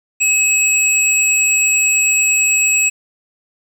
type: tone pair together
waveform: sine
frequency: 2575 / 7716 Hz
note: E7 / B8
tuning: -41 / -41 cents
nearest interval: octave + perfect fifth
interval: 1900 cents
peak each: -12 dBFS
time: 0.2-2.9 s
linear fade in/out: 20 ms
effects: tanh soft clip ceiling -8 dBFS + 7-bit